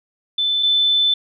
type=tone pair in turn; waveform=sine; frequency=3520 / 3520 Hz; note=A7 / A7; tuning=0 / 0 cents; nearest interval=unison; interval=0 cents; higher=neither; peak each=-16 / -13 dBFS; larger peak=second; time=0.38-0.63 / 0.63-1.14 s; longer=second; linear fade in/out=5 ms; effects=none